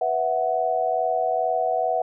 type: chord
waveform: sine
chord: B suspended fourth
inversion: none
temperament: just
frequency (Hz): 493.9 / 658.5 / 740.8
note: B4 / E5 / F#5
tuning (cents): 0 / -2 / +2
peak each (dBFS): -28 / -24 / -23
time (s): 0.01-2.02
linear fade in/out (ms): 5
effects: none